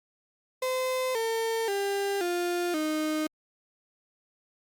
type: tone with pitch steps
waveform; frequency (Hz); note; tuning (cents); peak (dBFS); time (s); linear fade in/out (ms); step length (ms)
35% pulse; 514 / 452.7 / 398.6 / 351.1 / 309.2; C5 / A4 / G4 / F4 / D#4; -31 / +49 / +29 / +9 / -11; -25; 0.62-3.27; 5; 530
effects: Opus 48 kbps